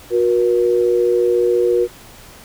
sine tone pair together, 363.7 / 477.9 Hz, F#4 / A#4, -30 / +43 cents, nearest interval perfect fourth, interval 473 cents, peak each -15 dBFS, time 0.1-1.88 s, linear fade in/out 50 ms, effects pink hiss -41 dBFS RMS until 2.44 s

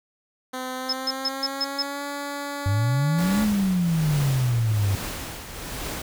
10% pulse tone with pitch glide, 256.6 to 284.7 Hz, C4 to C#4, -34 to +46 cents, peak -21 dBFS, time 0.53-3.45 s, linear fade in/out 10 ms, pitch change +180 cents, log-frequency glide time 0.75-2.04 s
sine tone bursts, 5180 Hz, E8, 31 cents flat, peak -21 dBFS, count 6, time 0.89-1.824 s, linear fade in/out 5 ms, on 39 ms, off 140 ms
sine exponential two-way sweep, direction up then down, 95.8 to 216.8 to 95.8 Hz, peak -19 dBFS, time 2.66-4.95 s, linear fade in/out 0 ms, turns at 3.42 s
pink noise with tremolo, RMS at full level -31 dBFS, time 3.18-6.02 s, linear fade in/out 5 ms, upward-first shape triangle, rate 1.2 Hz, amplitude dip 60%
effects none

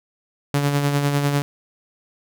sawtooth tone with tremolo, 143 Hz, D3, 46 cents flat, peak -12 dBFS, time 0.54-1.42 s, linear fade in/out 0 ms, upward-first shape sine, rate 10 Hz, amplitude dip 45%, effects none

